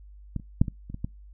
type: clicks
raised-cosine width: 5 ms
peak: -17 / -30 / -6 / -19 / -26 / -22 / -17 dBFS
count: 7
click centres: 0.363 / 0.398 / 0.615 / 0.682 / 0.9 / 0.944 / 1.045 s
effects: noise-tail reverb RT60 0.2 s tail -24 dB re dry + added 50 Hz sine -45 dBFS peak until 1.33 s